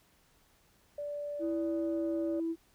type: tone with pitch glide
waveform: sine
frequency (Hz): 583 to 578.3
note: D5 to D5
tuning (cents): -13 to -27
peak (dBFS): -35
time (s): 0.98-2.4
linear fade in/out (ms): 5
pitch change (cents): -14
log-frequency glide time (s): 1.49-2.21
type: tone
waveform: sine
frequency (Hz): 329.6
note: E4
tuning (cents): 0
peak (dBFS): -30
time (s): 1.39-2.56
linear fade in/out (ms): 50
effects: tanh soft clip ceiling -24 dBFS + pink hiss -67 dBFS RMS until 2.74 s